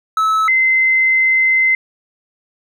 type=tone pair in turn; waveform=triangle / sine; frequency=1300 / 2064 Hz; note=E6 / C7; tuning=-24 / -24 cents; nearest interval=minor sixth; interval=800 cents; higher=second; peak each=-10 dBFS; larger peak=neither; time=0.17-0.48 / 0.48-1.75 s; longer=second; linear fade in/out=2 ms; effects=none